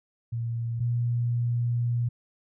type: tone pair in turn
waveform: sine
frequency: 116.54 / 119.54 Hz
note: A#2 / A#2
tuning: 0 / +44 cents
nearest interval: unison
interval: 44 cents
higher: second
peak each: -27 / -23 dBFS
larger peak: second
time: 0.32-0.8 / 0.8-2.09 s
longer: second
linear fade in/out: 10 ms
effects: none